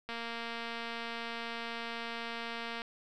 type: click train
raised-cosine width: 0.3 ms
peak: -24 dBFS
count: 634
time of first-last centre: 0.09-2.818 s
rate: 232 Hz
effects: none